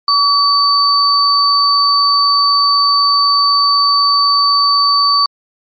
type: tone pair together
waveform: sine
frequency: 1139 / 4556 Hz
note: C#6 / C#8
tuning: +47 / +47 cents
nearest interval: 2 octaves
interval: 2400 cents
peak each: -11 dBFS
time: 0.08-5.26 s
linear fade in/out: 2 ms
effects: MP3 48 kbps